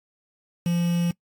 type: tone with quantisation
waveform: triangle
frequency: 172.1 Hz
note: F3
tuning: 25 cents flat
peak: -18 dBFS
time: 0.66-1.11 s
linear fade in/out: 2 ms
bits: 6
effects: noise-tail reverb RT60 0.1 s tail -23 dB re dry + AAC 64 kbps